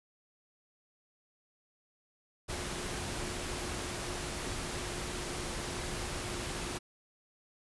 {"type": "tone in noise", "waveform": "sine", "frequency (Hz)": 357.2, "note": "F4", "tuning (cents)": 39, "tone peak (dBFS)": -46, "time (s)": [2.48, 6.79], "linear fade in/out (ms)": 20, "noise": "pink", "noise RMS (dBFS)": -38, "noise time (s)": [2.48, 6.79], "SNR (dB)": -11, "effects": ["resampled to 24000 Hz"]}